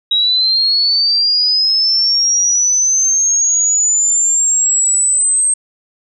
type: linear sweep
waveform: sine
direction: up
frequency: 3816 to 8372 Hz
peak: -10 dBFS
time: 0.11-5.54 s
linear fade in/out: 5 ms
effects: none